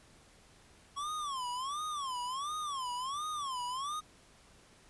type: tone with vibrato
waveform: square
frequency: 1100 Hz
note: C#6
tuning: 14 cents flat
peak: -36 dBFS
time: 0.96-4.01 s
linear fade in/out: 20 ms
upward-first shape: sine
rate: 1.4 Hz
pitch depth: 210 cents each way
effects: pink hiss -61 dBFS RMS until 4.89 s + resampled to 24000 Hz